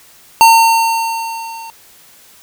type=tone with level ramp; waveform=square; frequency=910 Hz; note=A#5; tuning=42 cents flat; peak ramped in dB=-3 to -29 dBFS; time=0.41-1.7 s; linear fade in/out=0 ms; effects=white hiss -44 dBFS RMS until 2.42 s